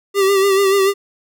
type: tone with vibrato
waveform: square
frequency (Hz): 392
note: G4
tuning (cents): 0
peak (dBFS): -12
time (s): 0.14-0.94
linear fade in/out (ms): 50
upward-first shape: sine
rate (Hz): 6.9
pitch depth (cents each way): 44
effects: none